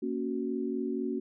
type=chord; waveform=sine; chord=F# major; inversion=first; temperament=equal; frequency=233.1 / 277.2 / 370 Hz; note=A#3 / C#4 / F#4; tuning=0 / 0 / 0 cents; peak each=-34 dBFS; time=0.02-1.2 s; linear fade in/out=10 ms; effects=none